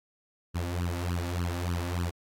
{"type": "tone with flanger", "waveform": "sawtooth", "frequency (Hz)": 87.31, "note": "F2", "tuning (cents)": 0, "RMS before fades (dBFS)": -31, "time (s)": [0.54, 2.11], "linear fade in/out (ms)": 20, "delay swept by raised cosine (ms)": [0.67, 3.57], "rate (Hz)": 3.4, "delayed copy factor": 0.85, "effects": ["AAC 48 kbps"]}